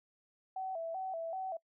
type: tone with vibrato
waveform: sine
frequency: 707 Hz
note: F5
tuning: 21 cents sharp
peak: -36 dBFS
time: 0.56-1.57 s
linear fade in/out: 5 ms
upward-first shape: square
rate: 2.6 Hz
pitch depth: 120 cents each way
effects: noise-tail reverb RT60 0.1 s tail -24 dB re dry